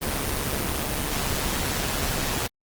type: noise with amplitude modulation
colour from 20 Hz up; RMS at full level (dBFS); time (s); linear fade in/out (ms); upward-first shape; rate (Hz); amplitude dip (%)
pink; -24; 0.01-2.48; 20; sine; 142; 55
effects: Opus 24 kbps